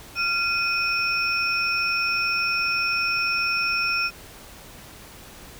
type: tone cluster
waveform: sine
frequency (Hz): 1386 / 2506 / 5390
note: F6 / D#7 / E8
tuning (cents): -14 / +12 / +38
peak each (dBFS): -27 / -23 / -28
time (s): 0.15-4.11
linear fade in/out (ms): 50
effects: pink hiss -44 dBFS RMS until 5.59 s